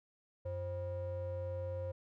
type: ring-modulated tone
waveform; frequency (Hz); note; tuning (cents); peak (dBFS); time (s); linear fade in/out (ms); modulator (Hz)
triangle; 219.1; A3; -7; -32; 0.45-1.92; 10; 311
effects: none